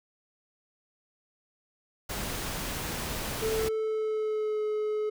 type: noise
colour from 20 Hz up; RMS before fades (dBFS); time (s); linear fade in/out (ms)
pink; -34; 2.09-3.69; 10
type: tone with pitch glide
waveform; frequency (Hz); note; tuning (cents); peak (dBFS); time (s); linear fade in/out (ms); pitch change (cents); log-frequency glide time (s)
triangle; 440.7 to 426.2; A4 to G#4; +3 to +45; -25; 3.42-5.1; 10; -58; 3.61-4.63
effects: none